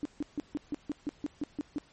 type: tone bursts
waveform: sine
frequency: 293.7 Hz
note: D4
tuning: in tune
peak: -29 dBFS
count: 11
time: 0.03-1.783 s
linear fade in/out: 0 ms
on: 23 ms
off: 150 ms
effects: pink hiss -61 dBFS RMS until 1.92 s + MP3 32 kbps